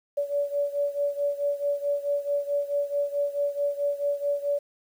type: beating tone pair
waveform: sine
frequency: 571 / 575.6 Hz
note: D5 / D5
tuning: -49 / -35 cents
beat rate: 4.6 Hz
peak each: -26 / -29 dBFS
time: 0.17-4.59 s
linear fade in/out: 10 ms
effects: 9-bit